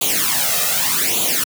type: noise with flanger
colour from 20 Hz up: white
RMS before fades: -18 dBFS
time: 0.01-1.44 s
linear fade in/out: 5 ms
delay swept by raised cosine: 0.28 to 1.58 ms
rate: 0.84 Hz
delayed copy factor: +0.8
effects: high-pass 150 Hz 12 dB/octave